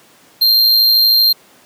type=tone with amplitude modulation; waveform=square; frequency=4184 Hz; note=C8; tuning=1 cent flat; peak=-7 dBFS; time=0.41-1.33 s; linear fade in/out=10 ms; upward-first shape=sine; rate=113 Hz; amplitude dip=40%; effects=pink hiss -47 dBFS RMS until 1.65 s + high-pass 200 Hz 12 dB/octave